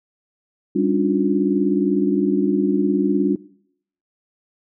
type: tone cluster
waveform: sine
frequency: 198.2 / 281.4 / 300.9 / 357.6 Hz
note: G3 / C#4 / D4 / F4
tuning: +19 / +26 / +42 / +41 cents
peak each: -21 dBFS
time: 0.75-3.36 s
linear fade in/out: 10 ms
effects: noise-tail reverb RT60 0.7 s tail -21 dB re dry